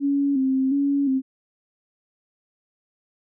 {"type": "tone with vibrato", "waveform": "sine", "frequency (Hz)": 272.6, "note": "C#4", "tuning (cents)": -29, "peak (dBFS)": -18, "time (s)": [0, 1.22], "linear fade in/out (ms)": 50, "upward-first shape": "square", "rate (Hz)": 1.4, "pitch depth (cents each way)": 53, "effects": []}